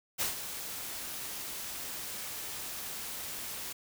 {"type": "noise with ADSR envelope", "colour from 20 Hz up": "white", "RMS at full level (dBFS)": -30, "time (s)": [0.18, 3.73], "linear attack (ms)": 31, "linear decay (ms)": 130, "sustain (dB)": -10, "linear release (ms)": 8, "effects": []}